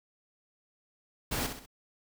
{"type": "noise with echo", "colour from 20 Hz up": "pink", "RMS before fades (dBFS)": -32, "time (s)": [1.31, 1.47], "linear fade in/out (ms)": 10, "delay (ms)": 64, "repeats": 3, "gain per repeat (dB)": -7, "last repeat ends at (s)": 1.662, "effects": []}